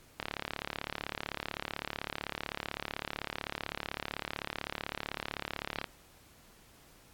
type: click train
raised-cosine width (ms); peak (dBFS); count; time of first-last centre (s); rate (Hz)
0.3; -18; 203; 0.2-5.842; 35.8
effects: pink hiss -60 dBFS RMS until 7.13 s + AAC 64 kbps